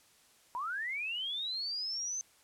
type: linear sweep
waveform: sine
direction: up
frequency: 932.3 to 6260 Hz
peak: -34 dBFS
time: 0.55-2.21 s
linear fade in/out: 0 ms
effects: white hiss -64 dBFS RMS until 2.43 s + low-pass 11000 Hz 12 dB/octave